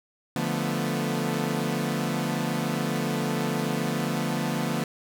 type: chord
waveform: sawtooth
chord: B half-diminished seventh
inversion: first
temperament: equal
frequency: 146.83 / 174.61 / 220 / 246.9 Hz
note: D3 / F3 / A3 / B3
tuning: 0 / 0 / 0 / 0 cents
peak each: -27 dBFS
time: 0.36-4.84 s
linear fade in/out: 2 ms
effects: none